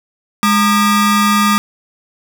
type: ring-modulated tone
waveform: 40% pulse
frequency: 714 Hz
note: F5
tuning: 38 cents sharp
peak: -6 dBFS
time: 0.43-1.58 s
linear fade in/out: 0 ms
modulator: 505 Hz
effects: none